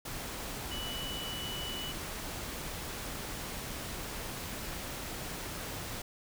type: tone in noise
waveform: sine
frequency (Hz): 2960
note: F#7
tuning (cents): 0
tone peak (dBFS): -39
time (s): 0.71-1.92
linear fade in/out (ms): 5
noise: pink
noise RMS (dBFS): -40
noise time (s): 0.05-6.02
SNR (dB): -2
effects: none